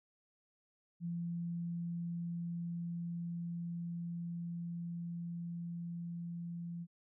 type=tone with level ramp; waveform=sine; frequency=170.9 Hz; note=F3; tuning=37 cents flat; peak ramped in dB=-36 to -40 dBFS; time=1-6.87 s; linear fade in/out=50 ms; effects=none